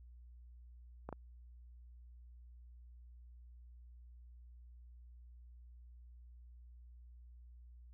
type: clicks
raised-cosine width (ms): 1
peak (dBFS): -29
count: 2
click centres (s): 1.09 / 1.127
effects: added 60 Hz sine -54 dBFS peak until 7.93 s